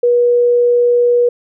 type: tone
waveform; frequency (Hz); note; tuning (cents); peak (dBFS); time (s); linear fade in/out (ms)
sine; 483.1; B4; -38; -8; 0.03-1.29; 5
effects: none